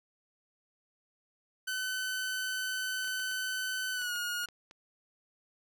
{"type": "tone with pitch glide", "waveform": "sawtooth", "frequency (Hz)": [1516, 1435.9], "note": ["F#6", "F6"], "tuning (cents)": [42, 48], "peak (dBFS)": -29, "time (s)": [1.67, 4.46], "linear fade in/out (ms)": 10, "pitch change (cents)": -94, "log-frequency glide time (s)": [3.92, 4.14]}
{"type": "clicks", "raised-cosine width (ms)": 0.2, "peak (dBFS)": -34, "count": 9, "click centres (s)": [3.045, 3.077, 3.199, 3.314, 4.017, 4.159, 4.436, 4.487, 4.711]}
{"effects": []}